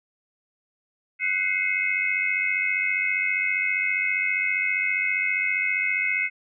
sine tone cluster, 1493 / 2079 / 2174 / 2559 Hz, F#6 / C7 / C#7 / D#7, +15 / -12 / -34 / +48 cents, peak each -33 / -26 / -25 / -29 dBFS, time 1.19-6.3 s, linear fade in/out 50 ms, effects none

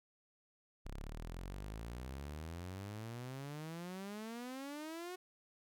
sawtooth exponential sweep, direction up, 32.45 to 370 Hz, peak -40 dBFS, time 0.85-5.16 s, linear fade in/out 10 ms, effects none

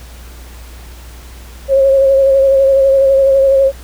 sine tone with vibrato, 542 Hz, C#5, 39 cents flat, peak -6 dBFS, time 1.68-3.72 s, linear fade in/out 50 ms, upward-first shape sine, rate 12 Hz, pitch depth 27 cents each way, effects added 60 Hz sine -31 dBFS peak until 3.83 s + pink hiss -39 dBFS RMS until 3.83 s

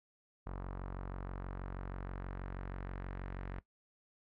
sawtooth tone with low-pass filter sweep, 46.25 Hz, F#1, in tune, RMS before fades -43 dBFS, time 0.46-3.6 s, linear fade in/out 10 ms, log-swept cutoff 1200 to 1800 Hz, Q 1.8, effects noise-tail reverb RT60 0.1 s tail -18 dB re dry

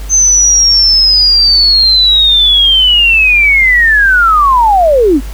sine linear sweep, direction down, 6250 to 241.7 Hz, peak -4 dBFS, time 0.09-5.21 s, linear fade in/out 50 ms, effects added 50 Hz sine -19 dBFS peak until 5.33 s + pink hiss -33 dBFS RMS until 5.33 s

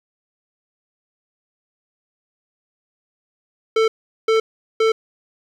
square tone bursts, 444.5 Hz, A4, 18 cents sharp, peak -14 dBFS, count 3, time 3.76-4.92 s, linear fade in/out 5 ms, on 120 ms, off 400 ms, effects low-pass 4000 Hz 12 dB/octave + 8-bit

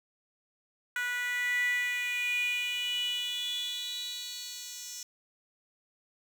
10% pulse tone with high-pass filter sweep, 490 Hz, B4, 14 cents flat, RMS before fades -33 dBFS, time 0.96-5.03 s, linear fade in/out 2 ms, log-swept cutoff 1600 to 5300 Hz, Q 8.5, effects none

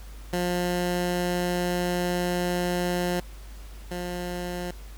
15% pulse tone pair in turn, 177.4 / 177.4 Hz, F3 / F3, +27 / +27 cents, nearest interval unison, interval 0 cents, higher neither, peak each -18 / -24 dBFS, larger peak first, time 0.33-3.2 / 3.91-4.71 s, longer first, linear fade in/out 2 ms, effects added 50 Hz sine -39 dBFS peak until 4.97 s + pink hiss -51 dBFS RMS until 4.97 s

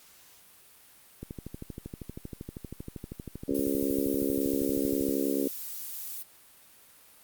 click train, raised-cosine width 3 ms, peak -25 dBFS, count 50, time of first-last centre 1.23-5.088 s, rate 12.7 Hz
harmonic tone, 69.3 Hz, C#2, in tune, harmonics 3 / 4 / 5 / 6 / 7 / 8, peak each -39 / -29 / -33 / -33 / -36 / -40 dBFS, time 3.48-5.48 s, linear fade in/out 5 ms
violet noise, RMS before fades -38 dBFS, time 3.54-6.23 s, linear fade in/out 10 ms
effects white hiss -56 dBFS RMS until 7.23 s + Opus 48 kbps

